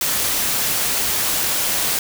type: noise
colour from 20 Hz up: white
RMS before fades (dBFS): -20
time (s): 0.01-1.99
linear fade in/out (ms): 2
effects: none